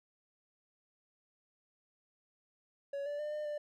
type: tone with pitch steps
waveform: triangle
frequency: 561 / 582 / 599 / 603 / 593 Hz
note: C#5 / D5 / D5 / D5 / D5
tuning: +21 / -16 / +34 / +46 / +17 cents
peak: -34 dBFS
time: 2.93-3.58 s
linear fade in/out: 5 ms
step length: 130 ms
effects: none